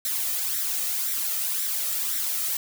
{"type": "noise with flanger", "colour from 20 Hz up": "blue", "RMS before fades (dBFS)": -27, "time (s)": [0.05, 2.57], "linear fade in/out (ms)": 2, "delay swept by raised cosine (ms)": [0.52, 1.62], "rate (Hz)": 1.9, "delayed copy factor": 0.5, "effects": []}